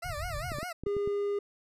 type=tone with vibrato; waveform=20% pulse; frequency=651 Hz; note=E5; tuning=22 cents flat; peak=-31 dBFS; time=0.02-0.73 s; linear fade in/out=10 ms; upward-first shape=sine; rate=5 Hz; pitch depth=200 cents each way
type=low-pass noise; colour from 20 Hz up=white; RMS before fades=-39 dBFS; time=0.04-0.59 s; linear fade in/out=20 ms; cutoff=140 Hz; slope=96 dB/octave
type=clicks; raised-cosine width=3 ms; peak=-26 dBFS; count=7; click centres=0.519 / 0.586 / 0.63 / 0.836 / 0.868 / 0.967 / 1.075 s
type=tone; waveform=triangle; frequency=406.2 Hz; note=G#4; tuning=38 cents flat; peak=-26 dBFS; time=0.86-1.39 s; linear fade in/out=5 ms
effects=resampled to 32000 Hz